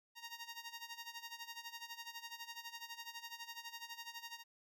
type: tone with tremolo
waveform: 10% pulse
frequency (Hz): 932.3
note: A#5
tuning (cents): 0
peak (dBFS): -36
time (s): 0.15-4.44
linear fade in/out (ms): 50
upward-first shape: sine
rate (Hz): 12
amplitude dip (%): 80
effects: none